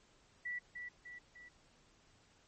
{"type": "tone with echo", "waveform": "sine", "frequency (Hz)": 1957, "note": "B6", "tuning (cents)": -16, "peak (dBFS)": -38, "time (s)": [0.45, 0.59], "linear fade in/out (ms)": 10, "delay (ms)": 300, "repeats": 3, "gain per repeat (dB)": -5, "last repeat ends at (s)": 1.49, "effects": ["pink hiss -68 dBFS RMS until 2.47 s", "MP3 32 kbps"]}